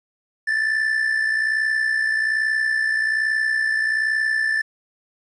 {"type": "tone with amplitude modulation", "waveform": "triangle", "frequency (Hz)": 1761, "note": "A6", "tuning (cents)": 1, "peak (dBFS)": -14, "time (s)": [0.47, 4.62], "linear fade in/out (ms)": 10, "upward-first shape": "sine", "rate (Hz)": 61.2, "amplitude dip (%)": 55, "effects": ["resampled to 24000 Hz", "9-bit"]}